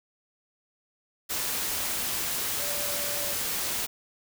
sine tone in noise, 580 Hz, D5, 22 cents flat, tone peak -38 dBFS, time 2.59-3.35 s, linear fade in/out 20 ms, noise white, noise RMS -30 dBFS, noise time 1.29-3.87 s, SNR -11 dB, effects none

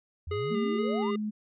sine exponential sweep, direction up, 77.8 to 1090 Hz, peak -34 dBFS, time 0.27-1.11 s, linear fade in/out 5 ms
square tone with vibrato, 410.2 Hz, G#4, 21 cents flat, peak -30 dBFS, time 0.31-1.16 s, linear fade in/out 5 ms, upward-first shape square, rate 2.1 Hz, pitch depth 23 cents each way
sine tone with pitch glide, 223.3 to 212.4 Hz, A3 to G#3, +26 to +39 cents, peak -29 dBFS, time 0.5-1.31 s, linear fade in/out 20 ms, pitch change -87 cents, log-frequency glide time 0.99-1.13 s
effects resampled to 8000 Hz

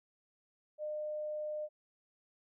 sine tone, 606 Hz, D#5, 46 cents flat, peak -36 dBFS, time 0.78-1.69 s, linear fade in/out 50 ms, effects none

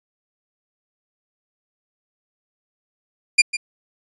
sawtooth tone with echo, 2396 Hz, D7, 34 cents sharp, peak -5 dBFS, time 3.38-3.42 s, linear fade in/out 10 ms, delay 150 ms, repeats 1, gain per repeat -13 dB, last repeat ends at 3.57 s, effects resampled to 24000 Hz

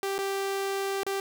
sawtooth tone with dropouts, 392 Hz, G4, in tune, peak -24 dBFS, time 0.03-1.2 s, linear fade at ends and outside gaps 1 ms, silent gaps 0.182-0.188 / 1.033-1.065 s, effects none

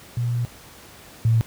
sine tone pair in turn, 120 / 113.54 Hz, B2 / A#2, -49 / -45 cents, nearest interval minor second, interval 96 cents, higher first, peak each -20 / -14 dBFS, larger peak second, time 0.17-0.45 / 1.25-1.41 s, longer first, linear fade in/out 0 ms, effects pink hiss -45 dBFS RMS until 1.46 s + high-pass 60 Hz 12 dB/octave

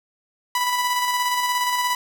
sawtooth tone with tremolo, 987.8 Hz, B5, in tune, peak -15 dBFS, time 0.55-1.95 s, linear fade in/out 2 ms, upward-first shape square, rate 17 Hz, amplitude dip 30%, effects 9-bit

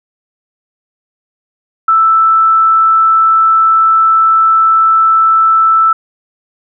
sine tone, 1321 Hz, E6, 3 cents sharp, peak -5 dBFS, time 1.88-5.93 s, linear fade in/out 5 ms, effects none

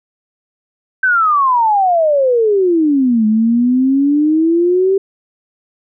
sine exponential two-way sweep, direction down then up, 1562 to 212.8 to 393.5 Hz, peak -9 dBFS, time 1.03-4.98 s, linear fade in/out 5 ms, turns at 3.26 s, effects none

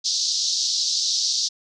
white band-pass noise, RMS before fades -23 dBFS, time 0.04-1.49 s, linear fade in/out 20 ms, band 3900 to 6000 Hz, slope 48 dB/octave, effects none

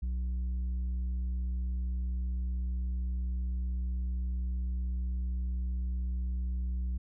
sine tone with tanh clipping, 61.74 Hz, B1, in tune, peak -31 dBFS, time 0.02-6.98 s, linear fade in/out 10 ms, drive 5 dB, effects none

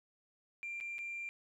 sine tone with dropouts, 2375 Hz, D7, 19 cents sharp, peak -38 dBFS, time 0.63-1.29 s, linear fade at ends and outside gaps 0 ms, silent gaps 0.802-0.809 / 0.983-0.989 s, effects tanh soft clip ceiling -36 dBFS + 13-bit

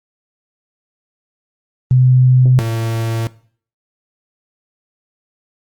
sine / 45% pulse tone pair in turn, 127.6 / 113.68 Hz, C3 / A#2, -43 / -43 cents, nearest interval major second, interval 200 cents, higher first, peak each -7 / -17 dBFS, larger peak first, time 1.91-2.59 / 2.59-3.27 s, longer neither, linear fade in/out 0 ms, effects noise-tail reverb RT60 0.5 s tail -19 dB re dry + Opus 24 kbps

